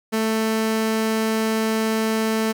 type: tone pair together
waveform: 25% pulse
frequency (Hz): 220.7 / 887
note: A3 / A5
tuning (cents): +5 / +14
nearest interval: 2 octaves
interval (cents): 2409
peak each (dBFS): -16 / -27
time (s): 0.12-2.53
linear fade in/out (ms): 20
effects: none